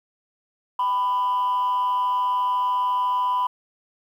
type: tone with amplitude modulation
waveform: sine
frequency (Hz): 996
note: B5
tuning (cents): +14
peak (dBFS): -15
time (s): 0.79-3.47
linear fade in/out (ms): 5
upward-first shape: sine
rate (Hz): 206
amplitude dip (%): 55
effects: tanh soft clip ceiling -17 dBFS + 9-bit